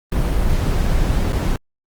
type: noise with dropouts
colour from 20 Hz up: brown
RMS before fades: -17 dBFS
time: 0.12-1.56 s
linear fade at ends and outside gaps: 1 ms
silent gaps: 1.323-1.33 s
effects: Opus 24 kbps